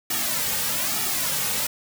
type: noise with flanger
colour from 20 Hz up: white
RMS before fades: -25 dBFS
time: 0.1-1.67 s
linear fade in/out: 5 ms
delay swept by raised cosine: 1.9 to 3 ms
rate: 1.1 Hz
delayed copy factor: -0.85
effects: none